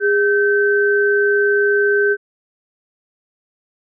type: tone pair together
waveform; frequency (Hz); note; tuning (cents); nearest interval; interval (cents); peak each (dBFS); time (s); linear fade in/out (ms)
sine; 408.7 / 1543; G#4 / G6; -28 / -28; octave + major seventh; 2300; -14 / -16; 0-2.17; 50
effects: none